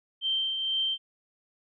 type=tone with tremolo; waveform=sine; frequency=3133 Hz; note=G7; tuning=2 cents flat; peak=-24 dBFS; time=0.21-0.98 s; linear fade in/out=50 ms; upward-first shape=triangle; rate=2.1 Hz; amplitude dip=45%; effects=none